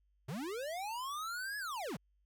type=linear two-way sweep; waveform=square; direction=up then down; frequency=114.8 to 1711 to 114.8 Hz; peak=-39 dBFS; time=0.28-1.97 s; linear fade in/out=10 ms; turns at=1.58 s; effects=added 50 Hz sine -70 dBFS peak until 2.25 s